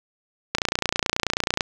click train, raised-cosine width 0.2 ms, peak -3 dBFS, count 32, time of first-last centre 0.55-1.608 s, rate 29.3 Hz, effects none

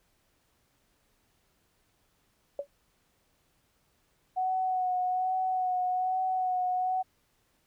sine tone with exponential decay, 567 Hz, C#5, 39 cents sharp, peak -26 dBFS, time 2.59-2.67 s, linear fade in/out 2 ms, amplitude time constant 17 ms
sine tone with vibrato, 740 Hz, F#5, in tune, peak -26 dBFS, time 4.36-7.03 s, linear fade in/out 20 ms, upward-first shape sine, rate 1.2 Hz, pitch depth 23 cents each way
effects pink hiss -71 dBFS RMS until 7.66 s

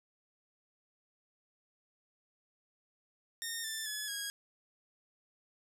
10% pulse tone with pitch steps, 1837 / 1770.3 / 1706.1 / 1644.2 Hz, A#6 / A6 / G#6 / G#6, -26 / +10 / +46 / -18 cents, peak -28 dBFS, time 3.42-4.3 s, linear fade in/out 0 ms, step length 220 ms, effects none

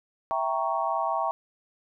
sine chord, E diminished seventh, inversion none, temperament equal, 659.3 / 784 / 932.3 / 1108.7 Hz, E5 / G5 / Bb5 / Db6, 0 / 0 / 0 / 0 cents, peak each -30 dBFS, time 0.31-1.31 s, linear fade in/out 0 ms, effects none

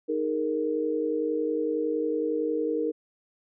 sine chord, D# suspended fourth, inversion none, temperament equal, 311.1 / 415.3 / 466.2 Hz, D#4 / G#4 / A#4, 0 / 0 / 0 cents, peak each -29 / -33 / -27 dBFS, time 0.08-2.92 s, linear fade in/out 20 ms, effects none

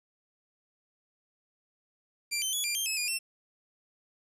15% pulse tone with pitch steps, 2364 / 3084 / 3388 / 2386 / 3175 / 2585 / 2436 / 2702 Hz, D7 / G7 / G#7 / D7 / G7 / E7 / D#7 / E7, +11 / -29 / +34 / +27 / +21 / -34 / -37 / +42 cents, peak -22 dBFS, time 2.31-3.19 s, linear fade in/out 20 ms, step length 110 ms, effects resampled to 32000 Hz + 10-bit

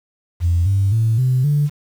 sine tone with pitch steps, 86 / 98.22 / 112.17 / 128.11 / 146.31 Hz, F2 / G2 / A2 / C3 / D3, -26 / +4 / +34 / -36 / -6 cents, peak -12 dBFS, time 0.4-1.7 s, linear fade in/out 50 ms, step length 260 ms, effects tanh soft clip ceiling -8 dBFS + 7-bit

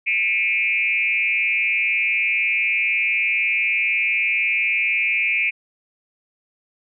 sine tone with frequency modulation, 2378 Hz, D7, 21 cents sharp, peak -17 dBFS, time 0.06-5.51 s, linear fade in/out 20 ms, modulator 190 Hz, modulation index 1.1, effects none

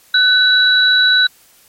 sine tone pair together, 1503 / 3921 Hz, F#6 / B7, +27 / -13 cents, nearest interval octave + perfect fourth, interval 1660 cents, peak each -11 dBFS, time 0.14-1.27 s, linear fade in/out 5 ms, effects white hiss -49 dBFS RMS until 1.68 s + MP3 64 kbps

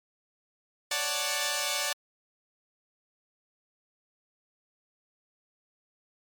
5% pulse chord, D major seventh, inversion third, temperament equal, 554.4 / 587.3 / 740 / 880 Hz, C#5 / D5 / F#5 / A5, 0 / 0 / 0 / 0 cents, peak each -24 / -20 / -23 / -22 dBFS, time 0.91-1.93 s, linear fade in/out 5 ms, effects MP3 96 kbps

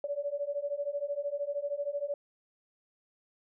sine beating tone pair, 566 / 579 Hz, C#5 / D5, +36 / -25 cents, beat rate 13 Hz, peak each -35 / -34 dBFS, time 0.04-2.14 s, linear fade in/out 2 ms, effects none

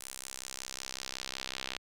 sawtooth tone with band-pass filter sweep, 65.41 Hz, C2, in tune, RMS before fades -42 dBFS, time 0-1.78 s, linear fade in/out 10 ms, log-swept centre 9400 to 3400 Hz, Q 1.4, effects none

